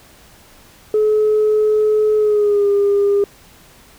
sine tone with pitch glide, 427.6 to 403.6 Hz, A4 to G#4, -49 to -49 cents, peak -10 dBFS, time 0.94-3.24 s, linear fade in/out 2 ms, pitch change -100 cents, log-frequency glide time 2.17-2.68 s, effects tanh soft clip ceiling -8 dBFS + pink hiss -46 dBFS RMS until 3.98 s

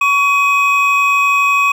triangle tone pair together, 1122 / 2525 Hz, C#6 / D#7, +21 / +25 cents, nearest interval octave + major second, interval 1404 cents, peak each -11 dBFS, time 0.01-1.72 s, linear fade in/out 5 ms, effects none

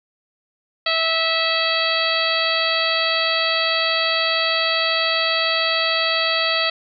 harmonic tone with a mistuned harmonic, 653 Hz, E5, 17 cents flat, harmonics 1 / 2 / 3 / 4 / 5 / 6 / 7, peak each -25 / -25 / -25 / -25 / -25 / -25 / -25 dBFS, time 0.86-6.7 s, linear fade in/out 5 ms, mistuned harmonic 7, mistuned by -17 cents, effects none

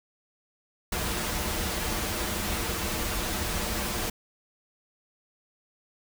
pink noise with comb filter, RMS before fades -30 dBFS, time 0.92-4.1 s, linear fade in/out 5 ms, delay 7.4 ms, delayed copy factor -0.65, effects none

